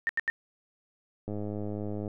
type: tone bursts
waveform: sine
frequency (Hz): 1817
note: A#6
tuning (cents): -45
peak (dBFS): -24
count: 3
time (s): 0.07-0.3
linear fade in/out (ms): 0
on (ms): 22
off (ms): 82
type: click train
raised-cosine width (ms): 2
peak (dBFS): -23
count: 84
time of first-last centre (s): 1.28-2.078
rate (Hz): 104
effects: none